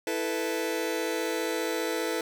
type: chord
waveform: sawtooth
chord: E suspended fourth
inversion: none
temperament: just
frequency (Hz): 329.6 / 439.5 / 494.4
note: E4 / A4 / B4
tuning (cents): 0 / -2 / +2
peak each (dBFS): -28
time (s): 0.07-2.21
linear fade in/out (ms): 2
effects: none